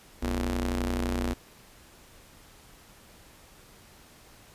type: ring-modulated tone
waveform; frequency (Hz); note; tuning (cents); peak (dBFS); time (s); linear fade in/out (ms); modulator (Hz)
sawtooth; 91.3; F#2; -23; -20; 0.22-1.34; 10; 153
effects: pink hiss -54 dBFS RMS until 4.54 s + resampled to 32000 Hz